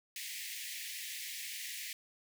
pink high-pass noise, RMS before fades -43 dBFS, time 0.16-1.93 s, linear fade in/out 2 ms, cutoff 1800 Hz, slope 96 dB/octave, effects none

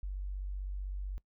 sine tone, 47.9 Hz, G1, 39 cents flat, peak -35 dBFS, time 0.03-1.18 s, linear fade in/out 0 ms, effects noise-tail reverb RT60 0.1 s tail -22 dB re dry

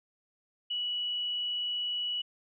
sine tone, 2939 Hz, F#7, 12 cents flat, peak -30 dBFS, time 0.7-2.22 s, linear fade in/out 10 ms, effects none

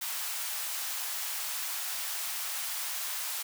white high-pass noise, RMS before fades -35 dBFS, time 0.01-3.43 s, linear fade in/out 10 ms, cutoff 720 Hz, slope 24 dB/octave, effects none

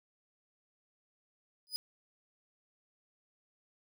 40% pulse tone with exponential growth, 4978 Hz, D#8, in tune, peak -28 dBFS, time 1.67-1.76 s, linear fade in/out 0 ms, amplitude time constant 18 ms, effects none

